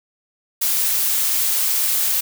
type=noise; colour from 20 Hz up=blue; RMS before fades=-19 dBFS; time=0.61-2.21 s; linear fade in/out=10 ms; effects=none